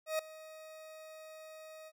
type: tone with ADSR envelope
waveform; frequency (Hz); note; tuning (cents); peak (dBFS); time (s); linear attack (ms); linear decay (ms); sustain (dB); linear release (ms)
40% pulse; 629; D#5; +19; -29; 0.06-1.92; 130; 4; -19; 46
effects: none